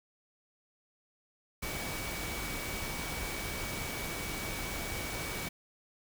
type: tone in noise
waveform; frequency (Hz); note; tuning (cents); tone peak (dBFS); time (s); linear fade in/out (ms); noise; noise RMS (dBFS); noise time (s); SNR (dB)
sine; 2269; C#7; +40; -43; 1.62-5.49; 10; pink; -38; 1.62-5.49; -8
effects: none